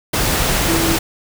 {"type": "tone in noise", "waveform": "sine", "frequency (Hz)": 329.6, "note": "E4", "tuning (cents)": 0, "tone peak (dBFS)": -18, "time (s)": [0.68, 0.97], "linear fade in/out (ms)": 10, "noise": "pink", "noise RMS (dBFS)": -17, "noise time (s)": [0.13, 0.99], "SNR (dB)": -4, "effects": []}